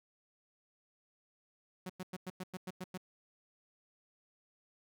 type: tone bursts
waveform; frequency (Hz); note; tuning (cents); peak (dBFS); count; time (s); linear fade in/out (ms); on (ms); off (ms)
sawtooth; 184.2; F#3; -7; -36; 9; 1.86-2.976; 5; 36; 99
effects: none